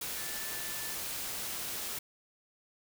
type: tone in noise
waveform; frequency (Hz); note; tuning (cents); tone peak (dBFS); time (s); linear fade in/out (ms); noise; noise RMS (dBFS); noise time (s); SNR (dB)
sine; 1756; A6; -4; -47; 0.17-0.95; 5; white; -38; 0.01-1.99; -12
effects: none